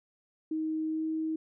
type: tone with pitch glide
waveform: sine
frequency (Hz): 314.9 to 317.3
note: D#4 to D#4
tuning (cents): +21 to +34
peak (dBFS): -29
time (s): 0.51-1.36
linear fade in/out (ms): 5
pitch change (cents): +13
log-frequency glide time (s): 0.88-1.05
effects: none